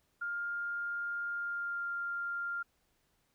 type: tone with pitch glide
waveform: sine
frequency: 1406 to 1395.5 Hz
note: F6 to F6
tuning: +11 to -2 cents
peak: -34 dBFS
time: 0.21-2.63 s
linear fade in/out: 10 ms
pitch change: -13 cents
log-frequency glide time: 1.32-1.87 s
effects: pink hiss -75 dBFS RMS until 3.34 s